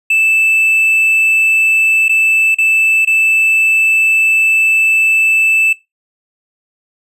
triangle tone with dropouts, 2637 Hz, E7, in tune, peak -7 dBFS, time 0.1-5.73 s, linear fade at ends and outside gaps 5 ms, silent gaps 2.083-2.093 / 2.547-2.584 / 3.05-3.072 s, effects noise-tail reverb RT60 0.2 s tail -19 dB re dry + resampled to 32000 Hz

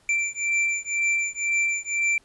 square beating tone pair, 2346 / 2348 Hz, D7 / D7, -2 / -1 cents, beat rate 2 Hz, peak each -26 dBFS, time 0.09-2.18 s, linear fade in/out 2 ms, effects pink hiss -60 dBFS RMS until 2.24 s + resampled to 24000 Hz

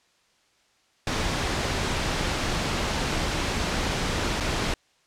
pink noise with dropouts, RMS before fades -26 dBFS, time 1.07-4.74 s, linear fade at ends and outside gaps 2 ms, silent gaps 4.402-4.406 s, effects white hiss -64 dBFS RMS until 5.06 s + low-pass 6000 Hz 12 dB/octave

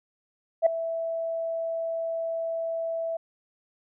sine tone with ADSR envelope, 659.3 Hz, E5, in tune, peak -12 dBFS, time 0.62-3.17 s, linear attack 43 ms, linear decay 4 ms, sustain -15 dB, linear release 6 ms, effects tanh soft clip ceiling -10 dBFS

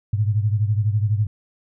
sine beating tone pair, 103.4 / 115.4 Hz, G#2 / A#2, -7 / -17 cents, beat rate 12 Hz, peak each -18 / -23 dBFS, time 0.13-1.27 s, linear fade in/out 5 ms, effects none

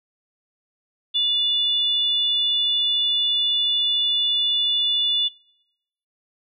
sine tone pair together, 2884 / 3487 Hz, F#7 / A7, -45 / -16 cents, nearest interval minor third, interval 329 cents, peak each -27 / -18 dBFS, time 1.14-5.29 s, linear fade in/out 20 ms, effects noise-tail reverb RT60 0.8 s tail -23 dB re dry

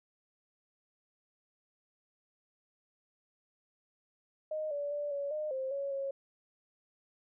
sine tone with pitch steps, 619 / 576 / 584 / 565 / 610 / 527 / 557 / 548 Hz, D#5 / D5 / D5 / C#5 / D#5 / C5 / C#5 / C#5, -9 / -34 / -10 / +33 / -34 / +12 / +8 / -20 cents, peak -33 dBFS, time 4.51-6.11 s, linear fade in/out 5 ms, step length 200 ms, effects none

